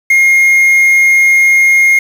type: tone with quantisation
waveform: triangle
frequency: 2137 Hz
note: C7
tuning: 36 cents sharp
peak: -3 dBFS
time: 0.1-1.99 s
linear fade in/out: 5 ms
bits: 5
effects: none